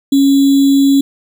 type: tone with sample-and-hold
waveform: sine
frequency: 276.3 Hz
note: C#4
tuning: 6 cents flat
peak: -6 dBFS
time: 0.12-1.01 s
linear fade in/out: 5 ms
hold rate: 3675 Hz
effects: none